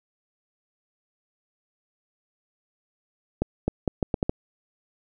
accelerating click train, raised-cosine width 2 ms, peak -9 dBFS, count 7, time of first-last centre 3.42-4.295 s, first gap 260 ms, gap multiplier 0.76, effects none

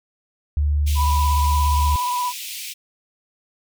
sine tone, 73.42 Hz, D2, in tune, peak -16 dBFS, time 0.57-1.96 s, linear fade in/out 0 ms
pink high-pass noise, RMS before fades -32 dBFS, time 0.86-2.74 s, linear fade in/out 20 ms, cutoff 2300 Hz, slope 48 dB/octave
sine tone with vibrato, 987.8 Hz, B5, in tune, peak -20 dBFS, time 0.95-2.33 s, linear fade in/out 50 ms, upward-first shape sine, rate 17 Hz, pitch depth 26 cents each way
effects none

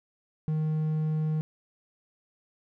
triangle tone, 155.56 Hz, D#3, in tune, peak -23 dBFS, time 0.48-1.41 s, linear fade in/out 0 ms, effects none

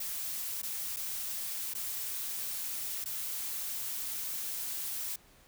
blue noise with dropouts, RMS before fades -37 dBFS, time 0-5.16 s, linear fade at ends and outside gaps 5 ms, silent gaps 0.619-0.63 / 0.963-0.967 / 1.738-1.749 / 3.043-3.057 s, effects pink hiss -61 dBFS RMS until 5.47 s

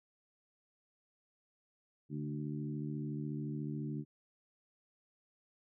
harmonic tone with a mistuned harmonic, 74 Hz, D2, 14 cents sharp, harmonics 2 / 3 / 4 / 5, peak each -39 / -43 / -43 / -50 dBFS, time 2.09-4.05 s, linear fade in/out 50 ms, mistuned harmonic 2, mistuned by -30 cents, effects none

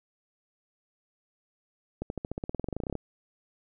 accelerating click train, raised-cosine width 2 ms, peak -19 dBFS, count 20, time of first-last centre 2.02-2.953 s, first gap 81 ms, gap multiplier 0.94, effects none

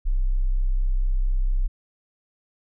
sine tone, 32.16 Hz, C1, 29 cents flat, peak -18 dBFS, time 0.05-1.68 s, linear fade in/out 20 ms, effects none

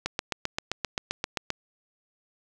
click train, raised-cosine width 0.2 ms, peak -10 dBFS, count 12, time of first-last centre 0.06-1.504 s, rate 7.62 Hz, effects none

